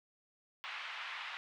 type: band-pass noise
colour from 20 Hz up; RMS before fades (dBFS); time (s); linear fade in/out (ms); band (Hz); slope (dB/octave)
white; -44; 0.64-1.37; 0; 910 to 3000; 24
effects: none